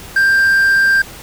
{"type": "tone with quantisation", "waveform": "triangle", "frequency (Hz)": 1584, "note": "G6", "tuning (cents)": 18, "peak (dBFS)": -7, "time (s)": [0.16, 1.02], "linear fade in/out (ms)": 5, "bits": 6, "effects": ["pink hiss -34 dBFS RMS until 1.22 s"]}